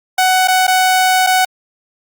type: tone with dropouts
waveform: sawtooth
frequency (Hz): 745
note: F#5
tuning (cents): +12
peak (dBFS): -6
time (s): 0.18-1.45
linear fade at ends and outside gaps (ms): 5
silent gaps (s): 0.475-0.482 / 0.669-0.678 / 1.266-1.27
effects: Opus 48 kbps